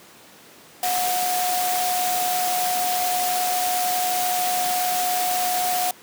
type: tone in noise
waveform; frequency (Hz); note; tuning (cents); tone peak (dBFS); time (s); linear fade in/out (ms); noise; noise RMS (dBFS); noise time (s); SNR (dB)
sine; 726; F#5; -33; -22; 0.83-5.91; 2; white; -26; 0.83-5.91; +1
effects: pink hiss -47 dBFS RMS until 6.02 s + high-pass 200 Hz 12 dB/octave